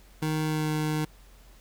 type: tone with pitch glide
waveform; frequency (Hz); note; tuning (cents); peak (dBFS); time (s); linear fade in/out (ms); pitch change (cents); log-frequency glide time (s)
25% pulse; 155.56 to 153.77; D#3 to D#3; 0 to -20; -22; 0.22-1.05; 5; -20; 0.43-0.72
effects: added 45 Hz sine -51 dBFS peak until 1.6 s + pink hiss -58 dBFS RMS until 1.6 s